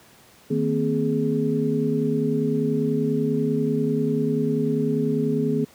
sine tone cluster, 155.8 / 230.3 / 260.5 / 419.2 Hz, D#3 / A#3 / C4 / G#4, +3 / -21 / -7 / +16 cents, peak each -25 dBFS, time 0.5-5.65 s, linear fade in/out 10 ms, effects pink hiss -52 dBFS RMS until 5.74 s + high-pass 100 Hz 12 dB/octave

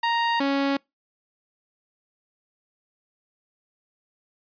sawtooth tone pair in turn, 932.3 / 277.2 Hz, A#5 / C#4, 0 / 0 cents, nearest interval octave + major sixth, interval 2100 cents, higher first, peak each -17 dBFS, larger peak neither, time 0.03-0.4 / 0.4-0.77 s, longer neither, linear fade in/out 5 ms, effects noise-tail reverb RT60 0.2 s tail -26 dB re dry + resampled to 11025 Hz

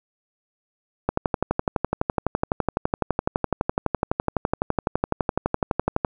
click train, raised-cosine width 1 ms, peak -6 dBFS, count 60, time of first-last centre 1.09-6.048 s, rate 11.9 Hz, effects none

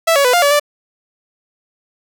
sawtooth tone with pitch steps, 659 / 562 / 497.8 / 702 / 572 / 586 Hz, E5 / C#5 / B4 / F5 / D5 / D5, -1 / +24 / +14 / +9 / -46 / -4 cents, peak -6 dBFS, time 0.07-0.598 s, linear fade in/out 10 ms, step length 88 ms, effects none

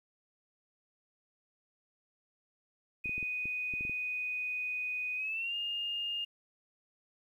sine tone with pitch glide, 2489 to 2826 Hz, D#7 to F7, 0 to +20 cents, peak -33 dBFS, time 3.04-6.25 s, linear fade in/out 10 ms, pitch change +220 cents, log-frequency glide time 5.16-5.55 s
clicks, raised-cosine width 3 ms, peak -33 dBFS, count 9, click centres 3.058 / 3.094 / 3.18 / 3.228 / 3.456 / 3.738 / 3.809 / 3.851 / 3.896 s
effects 11-bit

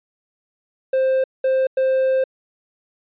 triangle tone bursts at uneven times, 525 Hz, C5, 6 cents sharp, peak -13 dBFS, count 3, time 0.93-1.24 / 1.44-1.67 / 1.77-2.24 s, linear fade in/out 5 ms, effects resampled to 8000 Hz

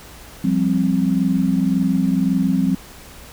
sine chord, F suspended second, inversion none, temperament just, 174.61 / 196.44 / 261.9 Hz, F3 / G3 / C4, 0 / +4 / +2 cents, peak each -20 / -19 / -19 dBFS, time 0.44-2.75 s, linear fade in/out 5 ms, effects added 60 Hz sine -45 dBFS peak until 3.32 s + pink hiss -41 dBFS RMS until 3.32 s

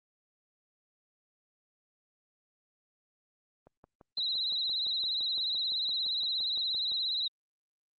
click train, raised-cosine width 1 ms, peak -39 dBFS, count 20, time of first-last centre 3.67-6.918 s, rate 5.85 Hz
sine tone with vibrato, 3951 Hz, B7, in tune, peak -29 dBFS, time 4.17-7.28 s, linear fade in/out 5 ms, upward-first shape triangle, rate 17 Hz, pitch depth 90 cents each way
effects Opus 32 kbps

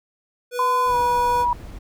square tone, 490.5 Hz, B4, 12 cents flat, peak -26 dBFS, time 0.51-1.46 s, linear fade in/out 50 ms
sine tone with pitch glide, 1017 to 967.2 Hz, C6 to B5, -50 to -36 cents, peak -17 dBFS, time 0.59-1.53 s, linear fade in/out 2 ms, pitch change -86 cents, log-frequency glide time 0.87-0.96 s
brown noise, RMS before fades -36 dBFS, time 0.86-1.79 s, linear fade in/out 10 ms
effects none

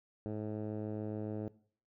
10% pulse tone with low-pass filter, 106.9 Hz, A2, 49 cents flat, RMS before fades -39 dBFS, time 0.26-1.48 s, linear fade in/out 0 ms, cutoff 510 Hz, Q 0.81, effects noise-tail reverb RT60 0.5 s tail -19 dB re dry

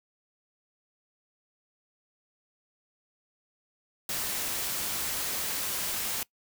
white noise, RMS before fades -32 dBFS, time 4.09-6.23 s, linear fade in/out 2 ms, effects noise-tail reverb RT60 0.1 s tail -22 dB re dry

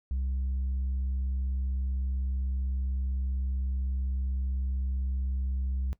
sine tone, 65.41 Hz, C2, in tune, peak -25 dBFS, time 0.11-5.93 s, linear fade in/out 0 ms, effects noise-tail reverb RT60 0.1 s tail -21 dB re dry + tanh soft clip ceiling -26 dBFS

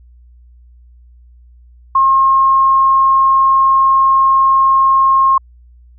sine tone, 1073 Hz, C6, 43 cents sharp, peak -7 dBFS, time 1.95-5.38 s, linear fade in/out 5 ms, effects added 60 Hz sine -40 dBFS peak until 5.98 s

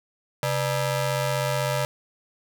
sawtooth ring-modulated tone, 364 Hz, F#4, 28 cents flat, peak -16 dBFS, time 0.43-1.85 s, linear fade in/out 0 ms, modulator 230 Hz, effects none

